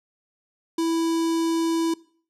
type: tone with notch filter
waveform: square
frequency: 329.6 Hz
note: E4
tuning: in tune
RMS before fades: -23 dBFS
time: 0.78-1.94 s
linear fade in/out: 5 ms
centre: 1900 Hz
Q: 0.98
effects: noise-tail reverb RT60 0.5 s tail -22 dB re dry + low-pass 10000 Hz 12 dB/octave